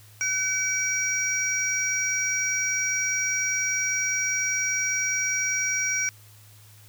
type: tone cluster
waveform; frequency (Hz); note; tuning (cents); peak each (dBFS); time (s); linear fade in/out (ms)
triangle; 1515 / 2284 / 5730; F#6 / D7 / F8; +40 / -49 / +44; -29 / -26 / -25; 0.21-6.09; 0
effects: added 105 Hz sine -50 dBFS peak until 6.88 s + white hiss -54 dBFS RMS until 6.88 s